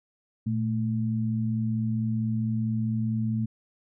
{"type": "tone pair together", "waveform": "sine", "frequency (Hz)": [115.5, 220], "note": ["A#2", "A3"], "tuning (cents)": [-16, 0], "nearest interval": "major seventh", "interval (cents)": 1116, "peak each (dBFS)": -27, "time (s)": [0.46, 3.46], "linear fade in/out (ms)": 10, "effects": []}